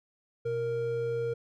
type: tone pair together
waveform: triangle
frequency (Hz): 122.98 / 466.2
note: B2 / A#4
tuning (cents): -7 / 0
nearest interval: octave + major seventh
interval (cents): 2307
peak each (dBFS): -35 / -27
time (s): 0.45-1.34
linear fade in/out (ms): 10
effects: none